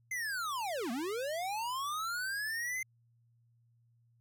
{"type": "linear two-way sweep", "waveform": "square", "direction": "down then up", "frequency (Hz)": [2093, 217, 2093], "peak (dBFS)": -35, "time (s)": [0.11, 2.83], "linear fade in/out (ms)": 5, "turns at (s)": 0.91, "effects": ["added 117 Hz sine -66 dBFS peak until 4.2 s"]}